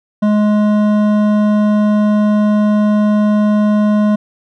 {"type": "tone with hard clipping", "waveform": "sine", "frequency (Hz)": 210, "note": "G#3", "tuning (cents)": 19, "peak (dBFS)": -11, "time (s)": [0.22, 4.16], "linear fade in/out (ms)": 10, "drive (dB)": 11, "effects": []}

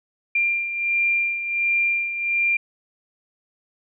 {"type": "beating tone pair", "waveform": "sine", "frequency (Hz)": [2385, 2386.4], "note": ["D7", "D7"], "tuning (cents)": [26, 27], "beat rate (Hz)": 1.4, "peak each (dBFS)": [-20, -27], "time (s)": [0.35, 2.57], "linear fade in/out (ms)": 5, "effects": []}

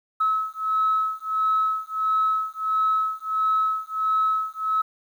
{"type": "beating tone pair", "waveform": "sine", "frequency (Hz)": [1291, 1292.5], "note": ["E6", "E6"], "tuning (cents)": [-37, -34], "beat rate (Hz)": 1.5, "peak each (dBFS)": -23, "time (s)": [0.2, 4.82], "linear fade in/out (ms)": 10, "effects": ["tanh soft clip ceiling -13 dBFS", "9-bit"]}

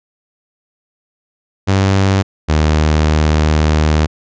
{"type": "tone pair in turn", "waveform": "sawtooth", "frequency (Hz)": [97, 76.99], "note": ["G2", "D#2"], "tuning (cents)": [-18, -18], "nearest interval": "major third", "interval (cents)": 400, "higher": "first", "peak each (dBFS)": -6, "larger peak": "neither", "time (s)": [[1.67, 2.23], [2.48, 4.07]], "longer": "second", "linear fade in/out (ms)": 20, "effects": ["resampled to 16000 Hz"]}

